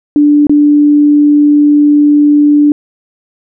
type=tone with dropouts; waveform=sine; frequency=293.7 Hz; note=D4; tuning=in tune; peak=-3 dBFS; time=0.16-2.72 s; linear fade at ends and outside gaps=1 ms; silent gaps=0.469-0.495 s; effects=none